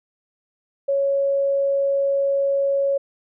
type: tone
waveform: sine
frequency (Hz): 554.4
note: C#5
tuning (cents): 0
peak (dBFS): -17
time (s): 0.88-2.98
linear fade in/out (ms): 10
effects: none